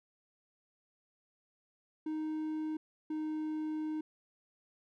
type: tone pair in turn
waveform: triangle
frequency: 311.1 / 309.8 Hz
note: D#4 / D#4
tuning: 0 / -7 cents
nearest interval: unison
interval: 7 cents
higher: first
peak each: -32 / -32 dBFS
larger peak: neither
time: 2.06-2.77 / 3.1-4.01 s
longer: second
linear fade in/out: 5 ms
effects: none